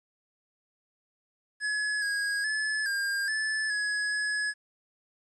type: tone with pitch steps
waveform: square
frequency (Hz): 1696 / 1644 / 1723 / 1608 / 1739 / 1682 / 1692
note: G#6 / G#6 / A6 / G6 / A6 / G#6 / G#6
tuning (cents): +36 / -18 / -37 / +44 / -21 / +22 / +32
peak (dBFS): -28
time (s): 1.6-4.54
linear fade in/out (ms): 50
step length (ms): 420
effects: resampled to 24000 Hz + 11-bit